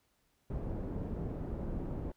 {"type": "low-pass noise", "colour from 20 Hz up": "pink", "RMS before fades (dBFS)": -38, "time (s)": [0.5, 2.12], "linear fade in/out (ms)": 5, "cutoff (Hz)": 440, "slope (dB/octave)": 12, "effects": ["pink hiss -75 dBFS RMS until 2.16 s"]}